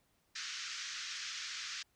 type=band-pass noise; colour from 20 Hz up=white; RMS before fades=-43 dBFS; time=0.35-1.83 s; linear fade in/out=10 ms; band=1300 to 6400 Hz; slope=48 dB/octave; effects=pink hiss -75 dBFS RMS until 1.95 s